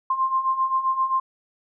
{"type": "beating tone pair", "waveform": "sine", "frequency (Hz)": [1048, 1055.6], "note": ["C6", "C6"], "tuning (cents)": [2, 15], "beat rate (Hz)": 7.6, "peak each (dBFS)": [-26, -21], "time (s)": [0.1, 1.2], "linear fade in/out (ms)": 5, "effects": []}